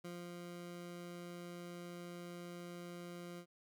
20% pulse tone with ADSR envelope, 174.61 Hz, F3, in tune, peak -40 dBFS, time 0.04-3.46 s, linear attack 9 ms, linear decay 250 ms, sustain -2 dB, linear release 74 ms, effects none

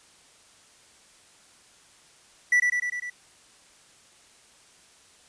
triangle tone with echo, 1962 Hz, B6, 12 cents flat, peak -15 dBFS, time 2.52-2.6 s, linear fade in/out 5 ms, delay 100 ms, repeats 5, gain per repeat -3 dB, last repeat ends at 3.1 s, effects white hiss -56 dBFS RMS until 5.28 s + resampled to 22050 Hz

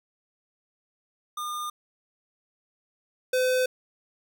square tone pair in turn, 1211 / 509.2 Hz, D#6 / C5, -47 / -47 cents, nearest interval octave + minor third, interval 1500 cents, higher first, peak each -31 / -22 dBFS, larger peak second, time 1.37-1.7 / 3.33-3.66 s, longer neither, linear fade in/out 5 ms, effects none

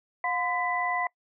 sine tone cluster, 715 / 1021 / 1988 Hz, F5 / C6 / B6, +41 / -43 / +11 cents, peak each -30 dBFS, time 0.24-1.07 s, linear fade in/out 2 ms, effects noise-tail reverb RT60 0.1 s tail -24 dB re dry

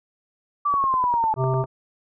sine linear sweep, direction down, 1173 to 861 Hz, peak -18 dBFS, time 0.65-1.34 s, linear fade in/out 10 ms
click train, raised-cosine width 1 ms, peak -18 dBFS, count 10, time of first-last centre 0.74-1.64 s, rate 10 Hz
harmonic tone, 130.81 Hz, C3, in tune, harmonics 1 / 3 / 5 / 7 / 9, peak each -21 / -26 / -28 / -29 / -31 dBFS, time 1.36-1.66 s, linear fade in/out 50 ms
effects none

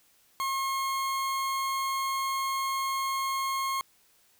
40% pulse tone, 1078 Hz, C#6, 49 cents flat, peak -27 dBFS, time 0.4-3.81 s, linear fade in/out 0 ms, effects white hiss -64 dBFS RMS until 4.39 s

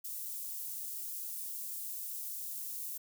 white high-pass noise, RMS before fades -41 dBFS, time 0.04-2.98 s, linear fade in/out 10 ms, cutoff 10000 Hz, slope 12 dB/octave, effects none

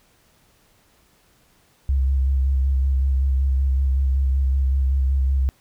sine tone with vibrato, 66.9 Hz, C2, 39 cents sharp, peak -16 dBFS, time 1.89-5.49 s, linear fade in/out 0 ms, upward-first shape square, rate 5.3 Hz, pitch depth 26 cents each way, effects pink hiss -59 dBFS RMS until 5.6 s

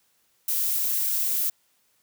violet noise, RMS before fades -25 dBFS, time 0.48-1.5 s, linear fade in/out 5 ms, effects white hiss -67 dBFS RMS until 2.02 s + high-pass 60 Hz 12 dB/octave

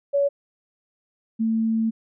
sine tone pair in turn, 564 / 223.8 Hz, C#5 / A3, +30 / +30 cents, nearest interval octave + major third, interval 1600 cents, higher first, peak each -17 / -19 dBFS, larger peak first, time 0.13-0.29 / 1.39-1.91 s, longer second, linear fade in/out 20 ms, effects none

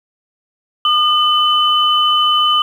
sine tone pair together, 1214 / 3021 Hz, D#6 / F#7, -43 / +35 cents, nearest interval octave + major third, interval 1578 cents, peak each -13 dBFS, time 0.85-2.62 s, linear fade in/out 2 ms, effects 7-bit

